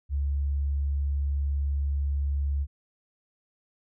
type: tone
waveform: sine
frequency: 70.5 Hz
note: C#2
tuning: 30 cents sharp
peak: -24 dBFS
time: 0.09-2.67 s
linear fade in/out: 50 ms
effects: none